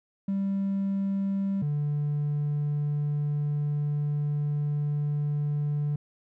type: tone pair in turn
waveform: triangle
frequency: 196 / 146.83 Hz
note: G3 / D3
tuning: 0 / 0 cents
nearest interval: perfect fourth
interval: 500 cents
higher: first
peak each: -22 dBFS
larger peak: neither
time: 0.28-1.62 / 1.62-5.96 s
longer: second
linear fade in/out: 5 ms
effects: tanh soft clip ceiling -20 dBFS